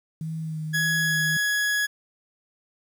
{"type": "tone with vibrato", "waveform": "sine", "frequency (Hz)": 158.1, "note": "D#3", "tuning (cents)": 28, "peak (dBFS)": -28, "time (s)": [0.21, 1.37], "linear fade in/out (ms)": 2, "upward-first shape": "sine", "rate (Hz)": 1.7, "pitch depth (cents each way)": 27}
{"type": "tone", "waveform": "40% pulse", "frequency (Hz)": 1676, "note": "G#6", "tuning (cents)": 15, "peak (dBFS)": -21, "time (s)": [0.73, 1.87], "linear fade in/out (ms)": 20}
{"effects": ["9-bit"]}